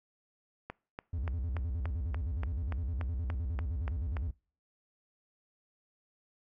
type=click train; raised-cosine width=0.5 ms; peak=-24 dBFS; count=13; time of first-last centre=0.7-4.168 s; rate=3.46 Hz
type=tone with vibrato; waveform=triangle; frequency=72.5 Hz; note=D2; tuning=22 cents flat; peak=-30 dBFS; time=1.13-4.31 s; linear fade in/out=5 ms; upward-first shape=square; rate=9.7 Hz; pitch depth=280 cents each way
effects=noise-tail reverb RT60 0.4 s tail -25 dB re dry